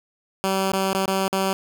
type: tone with dropouts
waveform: 10% pulse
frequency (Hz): 192.2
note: G3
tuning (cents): -34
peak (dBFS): -12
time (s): 0.44-1.53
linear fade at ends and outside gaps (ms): 0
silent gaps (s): 0.72-0.733 / 0.931-0.949 / 1.058-1.078 / 1.28-1.328
effects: none